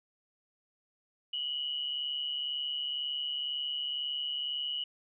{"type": "tone pair together", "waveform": "sine", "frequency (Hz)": [2915, 3057], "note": ["F#7", "G7"], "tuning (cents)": [-26, -44], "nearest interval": "minor second", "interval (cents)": 82, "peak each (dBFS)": [-33, -39], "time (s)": [1.33, 4.84], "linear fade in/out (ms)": 5, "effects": []}